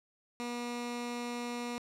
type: tone with notch filter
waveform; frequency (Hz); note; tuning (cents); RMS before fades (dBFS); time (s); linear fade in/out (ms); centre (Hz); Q
15% pulse; 240.8; B3; -44; -38; 0.4-1.78; 0; 620; 1.9
effects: low-pass 9000 Hz 12 dB/octave